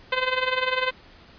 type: tone with tremolo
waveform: 10% pulse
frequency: 513 Hz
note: C5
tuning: 34 cents flat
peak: -10 dBFS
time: 0.12-0.91 s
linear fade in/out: 5 ms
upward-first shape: triangle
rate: 20 Hz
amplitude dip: 80%
effects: pink hiss -50 dBFS RMS until 1.38 s + resampled to 11025 Hz